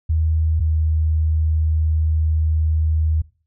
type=tone pair in turn; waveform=sine; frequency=79.4 / 78.67 Hz; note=D#2 / D#2; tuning=+36 / +20 cents; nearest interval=unison; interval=16 cents; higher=first; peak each=-15 dBFS; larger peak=neither; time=0.09-0.6 / 0.6-3.22 s; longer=second; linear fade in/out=10 ms; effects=noise-tail reverb RT60 0.4 s tail -21 dB re dry